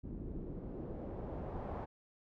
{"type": "noise with low-pass filter sweep", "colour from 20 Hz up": "pink", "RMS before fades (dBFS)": -43, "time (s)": [0.03, 1.86], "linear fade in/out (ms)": 20, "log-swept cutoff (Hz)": [250, 900], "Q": 1.5, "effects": []}